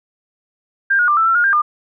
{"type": "tone with pitch steps", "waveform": "sine", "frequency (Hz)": [1593, 1442, 1188, 1325, 1347, 1429, 1594, 1204], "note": ["G6", "F#6", "D6", "E6", "E6", "F6", "G6", "D6"], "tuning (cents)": [27, -45, 20, 9, 37, 39, 28, 43], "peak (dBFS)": -11, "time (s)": [0.9, 1.62], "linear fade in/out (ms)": 10, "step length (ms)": 90, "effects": []}